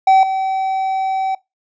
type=tone with level steps; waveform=triangle; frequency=766 Hz; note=G5; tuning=40 cents flat; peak=-5 / -14 dBFS; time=0.07-1.35 s; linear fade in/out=5 ms; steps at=0.23 s; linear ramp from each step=2 ms; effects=noise-tail reverb RT60 0.2 s tail -22 dB re dry + resampled to 16000 Hz